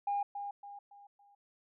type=tone with echo; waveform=sine; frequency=810 Hz; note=G#5; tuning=43 cents flat; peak=-29 dBFS; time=0.07-0.23 s; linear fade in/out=5 ms; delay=280 ms; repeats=4; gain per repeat=-8 dB; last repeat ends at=1.35 s; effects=tanh soft clip ceiling -26 dBFS